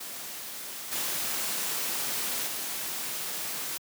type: noise with level steps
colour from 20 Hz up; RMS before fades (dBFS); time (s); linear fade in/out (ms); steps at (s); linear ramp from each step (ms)
white; -39 / -31 / -34; 0-3.78; 10; 0.91 / 2.46; 20
effects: high-pass 150 Hz 12 dB/octave